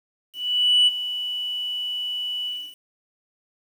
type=tone with ADSR envelope; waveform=sine; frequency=2960 Hz; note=F#7; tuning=in tune; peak=-11 dBFS; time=0.33-2.76 s; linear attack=540 ms; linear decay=27 ms; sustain=-14 dB; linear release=290 ms; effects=tanh soft clip ceiling -11 dBFS + 8-bit